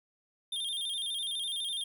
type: tone with vibrato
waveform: square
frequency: 3411 Hz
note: G#7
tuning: 46 cents sharp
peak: -33 dBFS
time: 0.52-1.84 s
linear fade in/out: 5 ms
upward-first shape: square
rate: 12 Hz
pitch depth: 88 cents each way
effects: none